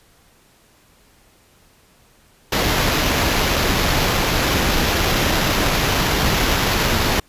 pink noise with sample-and-hold, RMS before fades -18 dBFS, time 2.52-7.2 s, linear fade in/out 5 ms, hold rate 8820 Hz, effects pink hiss -54 dBFS RMS until 7.28 s + resampled to 32000 Hz

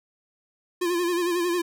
square tone with vibrato, 349.2 Hz, F4, in tune, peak -23 dBFS, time 0.81-1.62 s, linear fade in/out 10 ms, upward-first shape sine, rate 11 Hz, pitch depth 58 cents each way, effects none

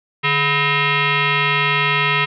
sine tone with frequency modulation, 420 Hz, G#4, 19 cents sharp, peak -14 dBFS, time 0.23-2.26 s, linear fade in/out 20 ms, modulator 570 Hz, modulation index 4.9, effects none

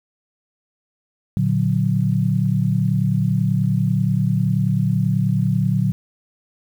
sine chord, Bb augmented, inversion none, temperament equal, 116.54 / 146.83 / 185 Hz, Bb2 / D3 / F#3, 0 / 0 / 0 cents, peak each -20 dBFS, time 1.37-5.92 s, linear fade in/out 0 ms, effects 8-bit

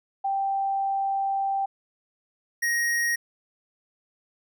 sine / square tone pair in turn, 784 / 1878.2 Hz, G5 / A#6, 0 / +13 cents, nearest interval octave + minor third, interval 1513 cents, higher second, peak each -23 dBFS, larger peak neither, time 0.24-1.66 / 2.62-3.16 s, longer first, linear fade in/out 10 ms, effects none

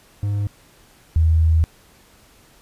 triangle / sine tone pair in turn, 102.1 / 80.38 Hz, G#2 / E2, -29 / -43 cents, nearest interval major third, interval 414 cents, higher first, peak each -17 / -12 dBFS, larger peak second, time 0.23-0.47 / 1.16-1.64 s, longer second, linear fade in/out 0 ms, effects pink hiss -52 dBFS RMS until 2.61 s + resampled to 32000 Hz

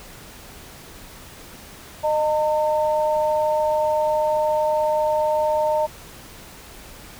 sine tone pair together, 613 / 907 Hz, D#5 / A#5, -26 / -48 cents, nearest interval perfect fifth, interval 678 cents, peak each -19 / -22 dBFS, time 2.03-5.87 s, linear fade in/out 20 ms, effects pink hiss -42 dBFS RMS until 7.19 s

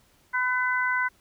harmonic tone, 503 Hz, B4, 32 cents sharp, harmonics 2 / 3 / 4, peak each -28 / -25 / -29 dBFS, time 0.33-1.09 s, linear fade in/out 20 ms, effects pink hiss -62 dBFS RMS until 1.2 s

